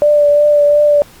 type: tone with vibrato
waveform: sine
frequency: 587.3 Hz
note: D5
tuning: in tune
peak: -6 dBFS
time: 0.02-1.02 s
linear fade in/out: 0 ms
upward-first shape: triangle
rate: 2.8 Hz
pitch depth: 20 cents each way
effects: pink hiss -41 dBFS RMS until 1.2 s + Opus 48 kbps